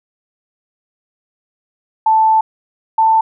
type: tone pair in turn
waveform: sine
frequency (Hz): 880 / 888.2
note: A5 / A5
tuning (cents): 0 / +16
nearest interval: unison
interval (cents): 16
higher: second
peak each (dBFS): -8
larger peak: neither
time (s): 2.06-2.41 / 2.98-3.21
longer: first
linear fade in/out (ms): 5
effects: none